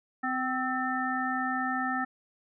harmonic tone with a mistuned harmonic, 256.8 Hz, C4, 32 cents flat, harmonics 1 / 3 / 5 / 7, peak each -33 / -33 / -33 / -33 dBFS, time 0.23-2.05 s, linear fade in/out 10 ms, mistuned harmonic 5, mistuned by +34 cents, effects none

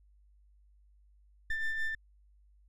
triangle ring-modulated tone, 891 Hz, A5, 22 cents sharp, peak -25 dBFS, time 1.5-1.95 s, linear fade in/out 5 ms, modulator 888 Hz, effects added 50 Hz sine -60 dBFS peak until 2.68 s

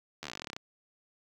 slowing click train, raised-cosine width 0.2 ms, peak -21 dBFS, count 17, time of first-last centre 0.23-0.565 s, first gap 12 ms, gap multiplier 1.07, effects high-pass 60 Hz 12 dB/octave + 9-bit

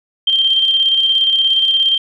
sine tone with tremolo, 3159 Hz, G7, 13 cents sharp, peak -9 dBFS, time 0.27-1.98 s, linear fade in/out 5 ms, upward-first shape square, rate 17 Hz, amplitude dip 35%, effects none

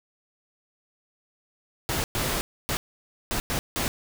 pink noise bursts at uneven times, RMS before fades -27 dBFS, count 6, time 1.89-2.04 / 2.15-2.41 / 2.69-2.77 / 3.31-3.4 / 3.5-3.59 / 3.76-3.88 s, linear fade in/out 0 ms, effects none

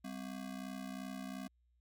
square ring-modulated tone, 227.7 Hz, A#3, 40 cents flat, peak -40 dBFS, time 0.04-1.48 s, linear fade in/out 10 ms, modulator 31.4 Hz, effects added 60 Hz sine -70 dBFS peak until 1.8 s

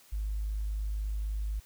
triangle tone with tanh clipping, 51.91 Hz, G#1, in tune, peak -30 dBFS, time 0.12-1.6 s, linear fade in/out 10 ms, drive 4 dB, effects white hiss -59 dBFS RMS until 1.65 s

